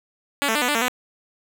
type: tone with pitch steps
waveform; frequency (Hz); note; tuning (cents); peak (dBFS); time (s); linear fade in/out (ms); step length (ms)
5% pulse; 283.4 / 222.6 / 296.5 / 247.3 / 294 / 227.5 / 250.1; C#4 / A3 / D4 / B3 / D4 / A#3 / B3; +38 / +20 / +17 / +3 / +2 / -42 / +22; -8; 0.42-0.882; 0; 66
effects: none